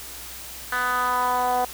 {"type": "tone with band-pass filter sweep", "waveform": "10% pulse", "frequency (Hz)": 248.8, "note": "B3", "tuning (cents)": 13, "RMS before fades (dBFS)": -23, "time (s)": [0.72, 1.65], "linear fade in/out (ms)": 5, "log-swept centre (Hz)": [1600, 700], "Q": 3, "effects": ["added 60 Hz sine -47 dBFS peak until 1.73 s", "white hiss -38 dBFS RMS until 1.73 s"]}